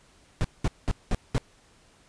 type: noise bursts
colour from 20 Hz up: brown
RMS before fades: -23 dBFS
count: 5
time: 0.41-1.38 s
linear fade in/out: 0 ms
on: 34 ms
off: 200 ms
effects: pink hiss -59 dBFS RMS until 2.08 s + resampled to 22050 Hz